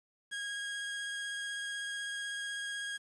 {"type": "tone with vibrato", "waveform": "30% pulse", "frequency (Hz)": 1638, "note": "G#6", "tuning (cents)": -24, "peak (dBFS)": -34, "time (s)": [0.31, 2.98], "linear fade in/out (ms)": 20, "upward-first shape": "sine", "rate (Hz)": 16, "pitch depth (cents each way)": 11, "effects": ["resampled to 24000 Hz", "10-bit"]}